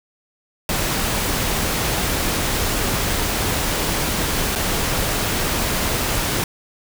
pink noise with dropouts, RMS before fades -21 dBFS, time 0.69-6.44 s, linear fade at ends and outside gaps 2 ms, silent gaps 4.554-4.558 s, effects none

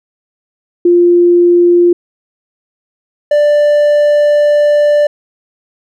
sine / triangle tone pair in turn, 349.2 / 589.2 Hz, F4 / D5, 0 / +6 cents, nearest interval major sixth, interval 906 cents, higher second, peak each -4 dBFS, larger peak neither, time 0.85-1.93 / 3.31-5.07 s, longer second, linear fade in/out 5 ms, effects none

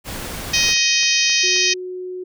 pink noise, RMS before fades -29 dBFS, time 0.04-0.75 s, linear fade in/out 50 ms
click train, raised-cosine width 0.3 ms, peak -20 dBFS, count 5, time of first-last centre 0.5-1.564 s, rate 3.76 Hz
harmonic tone, 627 Hz, D#5, 13 cents sharp, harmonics 3 / 4 / 5 / 6 / 7 / 8 / 9 / 10, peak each -25 / -20 / -23 / -24 / -24 / -22 / -22 / -24 dBFS, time 0.53-1.74 s, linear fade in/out 10 ms
sine tone, 366 Hz, F#4, 19 cents flat, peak -26 dBFS, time 1.43-2.24 s, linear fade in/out 10 ms
effects none

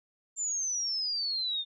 sine exponential sweep, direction down, 7270 to 3600 Hz, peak -29 dBFS, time 0.36-1.65 s, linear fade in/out 50 ms, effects none

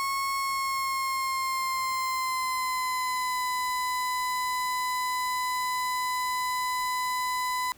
35% pulse tone with pitch glide, 1094 to 1003.2 Hz, C#6 to B5, -23 to +27 cents, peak -25 dBFS, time 0-7.72 s, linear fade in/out 0 ms, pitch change -150 cents, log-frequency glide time 0.36-3.43 s, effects pink hiss -56 dBFS RMS until 7.77 s

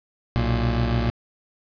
25% pulse tone pair together, 61.73 / 116.54 Hz, B1 / A#2, 0 / 0 cents, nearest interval major seventh, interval 1100 cents, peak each -19 dBFS, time 0.36-1.1 s, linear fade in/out 0 ms, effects resampled to 11025 Hz + 9-bit

